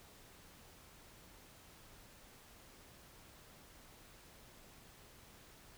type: silence
effects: pink hiss -60 dBFS RMS until 5.77 s